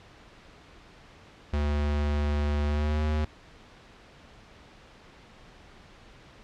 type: tone with pitch glide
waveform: square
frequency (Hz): 73.42 to 76.45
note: D2 to D#2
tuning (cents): 0 to -30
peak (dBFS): -25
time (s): 1.53-3.25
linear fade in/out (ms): 5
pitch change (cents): +70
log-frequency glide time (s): 2.66-3.02
effects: pink hiss -52 dBFS RMS until 6.43 s + low-pass 4000 Hz 12 dB/octave